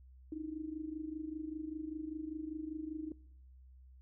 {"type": "tone with amplitude modulation", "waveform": "sine", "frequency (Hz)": 311.6, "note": "D#4", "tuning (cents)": 3, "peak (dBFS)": -36, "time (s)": [0.32, 3.12], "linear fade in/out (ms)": 2, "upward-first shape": "sine", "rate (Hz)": 25.1, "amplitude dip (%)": 80, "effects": ["noise-tail reverb RT60 0.8 s tail -24 dB re dry", "added 64 Hz sine -55 dBFS peak until 4.01 s"]}